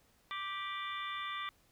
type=harmonic tone with a mistuned harmonic; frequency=392 Hz; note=G4; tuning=in tune; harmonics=3 / 4 / 5 / 6 / 7 / 8 / 9; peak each=-40 / -52 / -44 / -47 / -54 / -54 / -45 dBFS; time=0.31-1.49 s; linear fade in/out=0 ms; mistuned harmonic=7; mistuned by=+88 cents; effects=pink hiss -69 dBFS RMS until 1.71 s